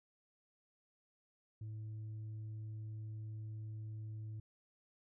sine tone, 108.5 Hz, A2, 24 cents flat, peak -40 dBFS, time 1.61-4.4 s, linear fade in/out 5 ms, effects tanh soft clip ceiling -42 dBFS

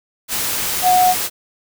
sine tone in noise, 731 Hz, F#5, 21 cents flat, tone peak -10 dBFS, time 0.82-1.15 s, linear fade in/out 50 ms, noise white, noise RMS -21 dBFS, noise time 0.28-1.3 s, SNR +8 dB, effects none

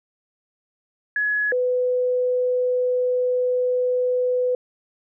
sine tone pair in turn, 1689 / 499.7 Hz, G#6 / B4, +29 / +20 cents, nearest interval octave + major sixth, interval 2109 cents, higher first, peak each -19 / -18 dBFS, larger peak second, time 1.16-1.52 / 1.52-4.55 s, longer second, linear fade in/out 2 ms, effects none

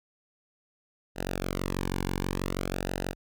sawtooth tone with flanger, 46.19 Hz, F#1, 2 cents flat, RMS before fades -32 dBFS, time 1.15-3.15 s, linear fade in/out 50 ms, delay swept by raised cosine 0.89 to 1.57 ms, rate 0.55 Hz, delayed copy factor -0.85, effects none

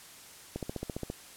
click train, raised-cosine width 2 ms, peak -21 dBFS, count 9, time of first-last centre 0.56-1.101 s, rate 14.8 Hz, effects white hiss -51 dBFS RMS until 1.36 s + low-pass 12000 Hz 12 dB/octave

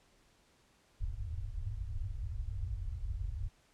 pink low-pass noise, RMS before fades -38 dBFS, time 1-3.49 s, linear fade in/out 20 ms, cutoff 110 Hz, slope 96 dB/octave, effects pink hiss -68 dBFS RMS until 3.73 s + low-pass 9000 Hz 12 dB/octave

